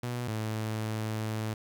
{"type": "tone pair in turn", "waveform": "sawtooth", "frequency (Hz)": [121.7, 109.28], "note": ["B2", "A2"], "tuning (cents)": [-25, -11], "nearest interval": "major second", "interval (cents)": 186, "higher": "first", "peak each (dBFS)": [-28, -27], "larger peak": "second", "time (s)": [[0.03, 0.28], [0.28, 1.54]], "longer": "second", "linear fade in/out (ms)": 5, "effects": ["11-bit"]}